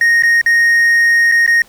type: tone with dropouts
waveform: triangle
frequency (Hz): 1862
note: A#6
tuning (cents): -2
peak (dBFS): -6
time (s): 0.01-1.62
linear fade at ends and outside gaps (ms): 2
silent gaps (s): 0.224-0.234 / 0.414-0.461 / 1.316-1.32 / 1.464-1.476
effects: pink hiss -46 dBFS RMS until 1.68 s